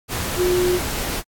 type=tone in noise; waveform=sine; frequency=360 Hz; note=F#4; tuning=47 cents flat; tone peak=-16 dBFS; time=0.36-0.8 s; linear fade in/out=50 ms; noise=pink; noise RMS=-25 dBFS; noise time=0.08-1.23 s; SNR=+6 dB; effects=AAC 64 kbps